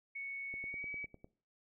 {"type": "tone with pitch glide", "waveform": "sine", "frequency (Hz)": [2217, 2278], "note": ["C#7", "C#7"], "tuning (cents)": [0, 47], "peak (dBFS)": -40, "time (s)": [0.15, 1.06], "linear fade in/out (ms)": 10, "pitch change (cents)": 47, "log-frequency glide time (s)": [0.64, 0.87]}
{"type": "click train", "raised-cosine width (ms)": 2, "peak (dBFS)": -38, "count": 8, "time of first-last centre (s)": [0.54, 1.244], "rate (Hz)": 9.94}
{"effects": ["noise-tail reverb RT60 0.4 s tail -19 dB re dry"]}